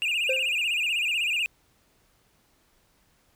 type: tone with vibrato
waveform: triangle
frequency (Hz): 2624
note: E7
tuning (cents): -9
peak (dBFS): -22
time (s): 0.02-1.46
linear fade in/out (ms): 0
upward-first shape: sine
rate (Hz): 16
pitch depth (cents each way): 160
type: tone with exponential decay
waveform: triangle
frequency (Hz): 523.3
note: C5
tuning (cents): 0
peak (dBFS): -20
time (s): 0.29-0.55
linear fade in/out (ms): 5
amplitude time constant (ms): 55
effects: pink hiss -65 dBFS RMS until 3.35 s